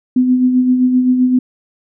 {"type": "tone with tremolo", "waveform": "sine", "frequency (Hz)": 252.8, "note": "B3", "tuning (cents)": 41, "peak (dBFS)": -7, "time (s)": [0.16, 1.39], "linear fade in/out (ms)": 5, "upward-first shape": "sine", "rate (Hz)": 7.7, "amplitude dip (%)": 45, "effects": []}